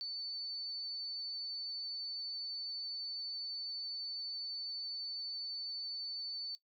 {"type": "tone", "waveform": "sine", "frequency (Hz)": 4506, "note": "C#8", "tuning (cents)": 28, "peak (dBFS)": -38, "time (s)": [0.01, 6.55], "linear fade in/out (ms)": 0, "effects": ["noise-tail reverb RT60 0.1 s tail -19 dB re dry"]}